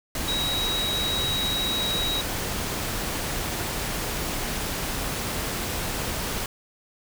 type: tone in noise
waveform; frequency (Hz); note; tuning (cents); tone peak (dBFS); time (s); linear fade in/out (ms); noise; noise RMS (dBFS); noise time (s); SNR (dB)
sine; 3832; A#7; +47; -25; 0.28-2.21; 2; pink; -29; 0.15-6.46; +1
effects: none